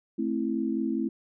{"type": "chord", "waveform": "sine", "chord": "A minor", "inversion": "none", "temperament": "just", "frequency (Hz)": [220, 264, 330], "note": ["A3", "C4", "E4"], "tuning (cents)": [0, 16, 2], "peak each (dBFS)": -30, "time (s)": [0.18, 1.09], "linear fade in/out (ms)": 10, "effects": []}